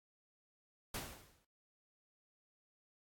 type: noise with exponential decay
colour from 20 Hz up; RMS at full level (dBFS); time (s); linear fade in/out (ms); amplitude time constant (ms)
pink; -39; 0.94-1.45; 5; 110
effects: AAC 64 kbps